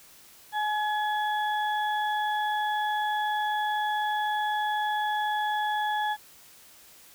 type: harmonic tone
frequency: 846 Hz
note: G#5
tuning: 32 cents sharp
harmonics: 1 / 2 / 4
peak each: -26 / -32 / -38 dBFS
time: 0.52-6.17 s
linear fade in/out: 50 ms
effects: white hiss -53 dBFS RMS until 7.14 s